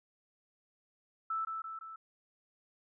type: tone with echo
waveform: sine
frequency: 1318.5 Hz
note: E6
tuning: in tune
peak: -32 dBFS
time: 1.3-1.45 s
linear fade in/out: 5 ms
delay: 170 ms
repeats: 3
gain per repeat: -4 dB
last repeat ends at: 1.96 s
effects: none